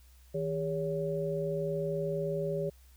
sine tone cluster, 160.6 / 404.9 / 564 Hz, E3 / G#4 / C#5, -45 / -44 / +30 cents, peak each -35 / -34 / -34 dBFS, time 0.34-2.7 s, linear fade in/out 10 ms, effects added 63 Hz sine -55 dBFS peak until 2.96 s + white hiss -65 dBFS RMS until 2.96 s

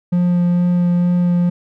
triangle tone with vibrato, 176.1 Hz, F3, 15 cents sharp, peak -10 dBFS, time 0.12-1.5 s, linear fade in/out 10 ms, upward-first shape sine, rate 2.2 Hz, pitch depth 9 cents each way, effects none

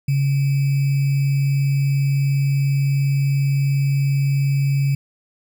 sine tone with sample-and-hold, 138.59 Hz, C#3, in tune, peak -15 dBFS, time 0.08-4.95 s, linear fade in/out 5 ms, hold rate 2450 Hz, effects none

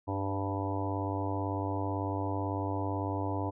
harmonic tone with a mistuned harmonic, 98 Hz, G2, in tune, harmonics 1 / 3 / 4 / 5 / 6 / 7 / 8 / 9 / 10, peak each -34 / -36 / -42 / -42 / -44 / -41 / -45 / -40 / -41 dBFS, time 0.07-3.51 s, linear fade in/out 20 ms, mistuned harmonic 5, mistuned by +20 cents, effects none

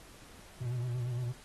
triangle tone with vibrato, 122.7 Hz, B2, 11 cents flat, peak -30 dBFS, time 0.6-1.33 s, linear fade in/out 20 ms, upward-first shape sine, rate 8.7 Hz, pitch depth 60 cents each way, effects pink hiss -55 dBFS RMS until 1.44 s + AAC 32 kbps

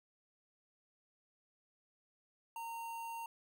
square tone with notch filter, 921 Hz, A#5, 21 cents flat, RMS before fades -44 dBFS, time 2.56-3.26 s, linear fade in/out 2 ms, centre 5000 Hz, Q 1.2, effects none

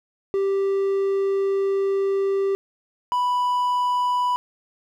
triangle tone pair in turn, 392 / 987.8 Hz, G4 / B5, 0 / 0 cents, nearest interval octave + major third, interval 1600 cents, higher second, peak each -17 dBFS, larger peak neither, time 0.34-2.55 / 3.12-4.36 s, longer first, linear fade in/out 0 ms, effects none

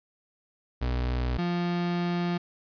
35% pulse tone pair in turn, 61.74 / 174.63 Hz, B1 / F3, 0 / 0 cents, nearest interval octave + tritone, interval 1800 cents, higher second, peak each -24 dBFS, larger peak neither, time 0.81-1.38 / 1.38-2.38 s, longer second, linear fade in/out 10 ms, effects resampled to 11025 Hz + 11-bit

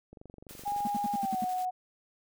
click train, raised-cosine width 2 ms, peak -35 dBFS, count 17, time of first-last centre 0.13-0.805 s, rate 23.7 Hz
white noise with tremolo, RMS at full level -48 dBFS, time 0.49-1.65 s, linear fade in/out 0 ms, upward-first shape square, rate 11 Hz, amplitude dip 35%
sine tone with pitch glide, 817 to 736.3 Hz, G#5 to F#5, -29 to -9 cents, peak -29 dBFS, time 0.65-1.71 s, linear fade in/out 20 ms, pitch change -180 cents, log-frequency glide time 1.14-1.41 s
triangle tone bursts, 220 Hz, A3, in tune, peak -29 dBFS, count 7, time 0.85-1.443 s, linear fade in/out 2 ms, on 23 ms, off 72 ms
effects none

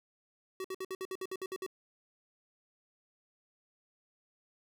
square tone bursts, 377.5 Hz, F#4, 35 cents sharp, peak -37 dBFS, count 11, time 0.6-1.664 s, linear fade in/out 2 ms, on 44 ms, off 58 ms, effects none

